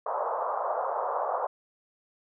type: band-pass noise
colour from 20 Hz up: pink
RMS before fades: -30 dBFS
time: 0.06-1.47 s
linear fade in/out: 5 ms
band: 510 to 1200 Hz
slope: 48 dB/octave
effects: none